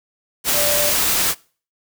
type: tone in noise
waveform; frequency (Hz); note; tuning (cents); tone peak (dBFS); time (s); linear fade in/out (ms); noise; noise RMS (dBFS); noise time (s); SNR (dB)
sine; 587.3; D5; 0; -21; 0.53-0.93; 50; white; -18; 0.44-1.35; -6
effects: noise-tail reverb RT60 0.4 s tail -23 dB re dry